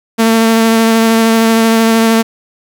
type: tone with vibrato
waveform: sawtooth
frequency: 225.6 Hz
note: A3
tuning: 44 cents sharp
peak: -3 dBFS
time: 0.18-2.23 s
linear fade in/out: 20 ms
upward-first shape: sine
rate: 13 Hz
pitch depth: 13 cents each way
effects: 7-bit